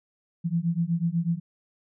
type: beating tone pair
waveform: sine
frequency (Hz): 164.81 / 172.91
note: E3 / F3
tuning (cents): 0 / -17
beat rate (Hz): 8.1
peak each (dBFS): -26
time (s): 0.44-1.4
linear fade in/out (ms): 20
effects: none